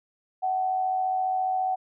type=tone with amplitude modulation; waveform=sine; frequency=750 Hz; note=F#5; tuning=23 cents sharp; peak=-21 dBFS; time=0.42-1.76 s; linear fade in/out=20 ms; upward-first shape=sine; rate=94.6 Hz; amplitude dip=45%; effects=none